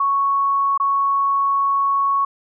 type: tone with dropouts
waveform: sine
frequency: 1108.7 Hz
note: C#6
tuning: in tune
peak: -15 dBFS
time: 0-2.25 s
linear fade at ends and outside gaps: 5 ms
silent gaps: 0.777-0.799 s
effects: none